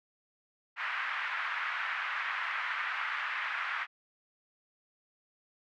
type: band-pass noise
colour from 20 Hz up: white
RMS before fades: -35 dBFS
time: 0.76-3.87 s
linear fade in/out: 50 ms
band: 1100 to 2100 Hz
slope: 24 dB/octave
effects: none